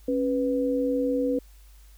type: tone pair together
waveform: sine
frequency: 273.5 / 493.9 Hz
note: C#4 / B4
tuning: -23 / 0 cents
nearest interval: minor seventh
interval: 1023 cents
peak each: -25 dBFS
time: 0.08-1.39 s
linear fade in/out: 5 ms
effects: added 50 Hz sine -48 dBFS peak until 1.97 s + white hiss -60 dBFS RMS until 1.97 s